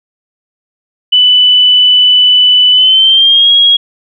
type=tone with pitch glide; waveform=sine; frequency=2988 to 3296 Hz; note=F#7 to G#7; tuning=+16 to -14 cents; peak=-3 dBFS; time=1.12-3.77 s; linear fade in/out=10 ms; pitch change=+170 cents; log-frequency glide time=2.72-3.51 s; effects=none